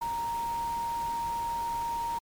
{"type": "tone in noise", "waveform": "sine", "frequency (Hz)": 932.3, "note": "A#5", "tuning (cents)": 0, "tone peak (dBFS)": -29, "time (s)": [0.01, 2.19], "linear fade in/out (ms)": 10, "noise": "pink", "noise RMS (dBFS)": -44, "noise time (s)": [0.01, 2.19], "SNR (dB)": 12, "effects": ["MP3 96 kbps"]}